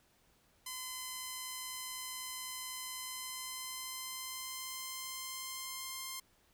5% pulse tone with pitch glide, 1024 to 1052.8 Hz, C6 to C6, -38 to +10 cents, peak -29 dBFS, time 0.66-6.2 s, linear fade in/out 5 ms, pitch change +48 cents, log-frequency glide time 2.92-6.02 s, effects pink hiss -70 dBFS RMS until 6.53 s

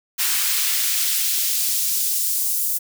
white noise with high-pass filter sweep, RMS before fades -21 dBFS, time 0.18-2.79 s, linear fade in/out 20 ms, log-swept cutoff 1400 to 8900 Hz, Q 0.75, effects none

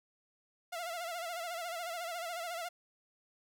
sawtooth tone with vibrato, 685 Hz, F5, 34 cents flat, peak -34 dBFS, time 0.72-2.69 s, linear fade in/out 10 ms, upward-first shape sine, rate 14 Hz, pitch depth 82 cents each way, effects none

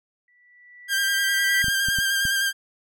sine tone with exponential growth, 1961 Hz, B6, 13 cents flat, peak -19 dBFS, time 0.28-1.62 s, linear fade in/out 2 ms, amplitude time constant 290 ms
sawtooth tone with vibrato, 1593 Hz, G6, 27 cents sharp, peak -17 dBFS, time 0.88-2.53 s, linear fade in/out 50 ms, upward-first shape square, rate 9.8 Hz, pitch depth 19 cents each way
clicks, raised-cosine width 5 ms, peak -20 dBFS, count 5, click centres 1.643 / 1.683 / 1.886 / 1.987 / 2.253 s
effects none

